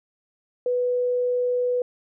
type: tone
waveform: sine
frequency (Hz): 493.9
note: B4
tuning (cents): 0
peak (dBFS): -20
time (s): 0.66-1.82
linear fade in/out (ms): 2
effects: none